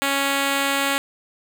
5% pulse tone, 277.2 Hz, C#4, in tune, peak -8 dBFS, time 0.02-0.98 s, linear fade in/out 0 ms, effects none

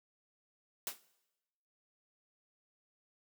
white noise with exponential decay, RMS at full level -34 dBFS, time 0.87-1 s, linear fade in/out 1 ms, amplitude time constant 28 ms, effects noise-tail reverb RT60 1.0 s tail -20 dB re dry + high-pass 200 Hz 12 dB/octave

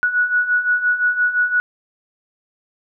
sine beating tone pair, 1464 / 1469.8 Hz, F#6 / F#6, -19 / -12 cents, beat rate 5.8 Hz, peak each -21 / -16 dBFS, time 0.03-1.6 s, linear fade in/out 0 ms, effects none

